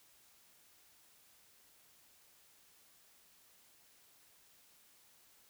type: silence
effects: white hiss -66 dBFS RMS until 5.49 s